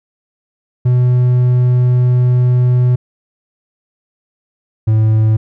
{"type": "tone pair in turn", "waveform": "triangle", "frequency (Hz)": [124.4, 109.52], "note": ["B2", "A2"], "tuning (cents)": [13, -8], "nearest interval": "major second", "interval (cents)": 221, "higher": "first", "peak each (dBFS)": -6, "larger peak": "neither", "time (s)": [[0.85, 2.96], [4.87, 5.37]], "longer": "first", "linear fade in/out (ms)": 10, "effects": []}